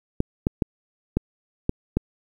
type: clicks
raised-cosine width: 3 ms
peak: -7 dBFS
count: 6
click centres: 0.204 / 0.469 / 0.622 / 1.17 / 1.694 / 1.97 s
effects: 8-bit